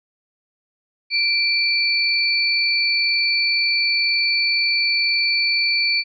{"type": "tone pair together", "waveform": "sine", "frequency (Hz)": [2347, 4479], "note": ["D7", "C#8"], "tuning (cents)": [-2, 17], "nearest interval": "major seventh", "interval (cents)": 1119, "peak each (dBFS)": -19, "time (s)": [1.1, 6.04], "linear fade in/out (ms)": 50, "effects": []}